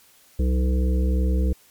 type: harmonic tone with a mistuned harmonic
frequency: 62.8 Hz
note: B1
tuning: 30 cents sharp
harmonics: 1 / 3 / 5 / 7 / 8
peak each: -18 / -28 / -32 / -35 / -36 dBFS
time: 0.39-1.53 s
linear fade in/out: 5 ms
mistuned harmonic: 1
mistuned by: +72 cents
effects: white hiss -55 dBFS RMS until 1.7 s + MP3 96 kbps